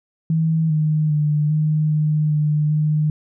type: tone with pitch steps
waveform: sine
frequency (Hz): 160.9 / 154 / 149.8 / 153.8 / 152.6 / 150.6 / 152.5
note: E3 / D#3 / D3 / D#3 / D#3 / D3 / D#3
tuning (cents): -42 / -17 / +35 / -20 / -33 / +44 / -34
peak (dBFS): -15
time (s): 0.3-3.1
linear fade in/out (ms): 2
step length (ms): 400
effects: none